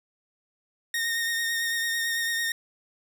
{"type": "tone with vibrato", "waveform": "sawtooth", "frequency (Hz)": 1847, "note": "A#6", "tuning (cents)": -16, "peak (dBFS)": -22, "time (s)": [0.94, 2.52], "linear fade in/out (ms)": 2, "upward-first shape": "triangle", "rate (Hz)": 9, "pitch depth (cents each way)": 25, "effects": []}